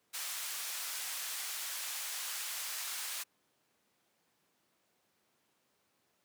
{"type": "band-pass noise", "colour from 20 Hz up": "white", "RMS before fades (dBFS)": -40, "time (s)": [0.13, 3.24], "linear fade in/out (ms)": 20, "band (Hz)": [1000, 13000], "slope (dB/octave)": 12, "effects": ["pink hiss -75 dBFS RMS until 6.24 s", "high-pass 200 Hz 12 dB/octave"]}